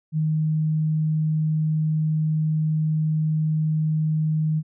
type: tone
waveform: sine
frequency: 155.8 Hz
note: D#3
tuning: 3 cents sharp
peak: -19 dBFS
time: 0.12-4.63 s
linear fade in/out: 50 ms
effects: none